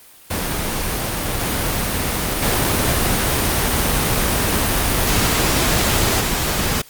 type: noise with level steps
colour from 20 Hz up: pink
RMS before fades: -22 / -20 / -17 / -20 dBFS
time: 0.3-6.82 s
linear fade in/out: 10 ms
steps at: 1.4 / 2.42 / 6.2 s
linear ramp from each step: 10 ms
effects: white hiss -45 dBFS RMS until 6.89 s + Opus 32 kbps